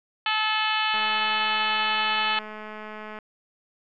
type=harmonic tone; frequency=433.2 Hz; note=A4; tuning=27 cents flat; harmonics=2 / 3 / 4 / 5 / 6 / 7 / 8 / 9 / 10; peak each=-28 / -29 / -30 / -34 / -29 / -29 / -34 / -41 / -38 dBFS; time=0.26-2.39 s; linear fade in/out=2 ms
type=click train; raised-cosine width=0.5 ms; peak=-24 dBFS; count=482; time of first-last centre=0.94-3.188 s; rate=214 Hz
effects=none